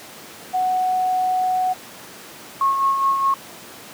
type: tone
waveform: sine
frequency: 740 Hz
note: F#5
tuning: in tune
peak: -17 dBFS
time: 0.53-1.74 s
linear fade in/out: 20 ms
type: tone with tremolo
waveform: sine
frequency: 1090 Hz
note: C#6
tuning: 29 cents flat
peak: -14 dBFS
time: 2.61-3.34 s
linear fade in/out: 2 ms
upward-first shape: sine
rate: 4.8 Hz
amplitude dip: 45%
effects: pink hiss -39 dBFS RMS until 3.93 s + high-pass 200 Hz 12 dB/octave